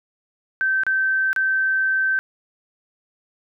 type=tone with dropouts; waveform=sine; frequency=1549 Hz; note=G6; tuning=21 cents flat; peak=-17 dBFS; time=0.61-2.19 s; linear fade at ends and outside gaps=0 ms; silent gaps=0.835-0.866 / 1.33-1.362 s; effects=none